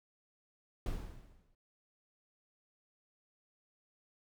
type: noise with exponential decay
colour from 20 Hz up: brown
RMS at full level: -34 dBFS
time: 0.86-1.55 s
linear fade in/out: 2 ms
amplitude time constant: 150 ms
effects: none